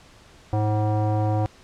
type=tone with low-pass filter; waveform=square; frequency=106.5 Hz; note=G#2; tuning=44 cents sharp; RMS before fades=-22 dBFS; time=0.53-1.46 s; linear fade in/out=0 ms; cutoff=770 Hz; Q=2.8; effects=pink hiss -51 dBFS RMS until 1.63 s + low-pass 7000 Hz 12 dB/octave

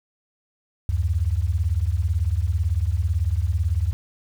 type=beating tone pair; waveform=sine; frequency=74.6 / 92.6 Hz; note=D2 / F#2; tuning=+28 / +2 cents; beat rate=18 Hz; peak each=-22 dBFS; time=0.89-3.93 s; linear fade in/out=0 ms; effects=8-bit

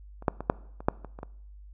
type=clicks; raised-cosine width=1 ms; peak=-30 / -8 / -20 / -6 / -27 / -7 / -26 / -28 / -23 dBFS; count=9; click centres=0.224 / 0.282 / 0.406 / 0.499 / 0.805 / 0.885 / 1.047 / 1.189 / 1.231 s; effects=noise-tail reverb RT60 0.7 s tail -22 dB re dry + added 50 Hz sine -45 dBFS peak until 1.73 s

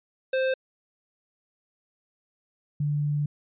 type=tone pair in turn; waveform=square / sine; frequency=523.3 / 146.85 Hz; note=C5 / D3; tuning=0 / 0 cents; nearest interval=octave + minor seventh; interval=2200 cents; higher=first; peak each=-23 dBFS; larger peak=neither; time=0.33-0.54 / 2.8-3.26 s; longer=second; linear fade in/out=5 ms; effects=resampled to 8000 Hz

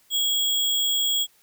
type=tone with sample-and-hold; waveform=sine; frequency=3322 Hz; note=G#7; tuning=in tune; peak=-20 dBFS; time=0.1-1.27 s; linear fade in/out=50 ms; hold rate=11025 Hz; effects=white hiss -60 dBFS RMS until 1.42 s

